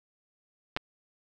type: clicks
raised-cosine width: 0.3 ms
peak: -12 / -19 dBFS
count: 2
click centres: 0.765 / 0.772 s
effects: none